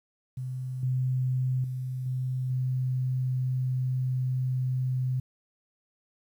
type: tone with level steps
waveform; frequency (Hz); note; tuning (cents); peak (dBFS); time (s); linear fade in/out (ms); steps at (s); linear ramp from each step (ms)
sine; 128.4; C3; -32; -31 / -24 / -30 / -27 / -25; 0.37-5.2; 5; 0.83 / 1.64 / 2.06 / 2.5; 2
effects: 10-bit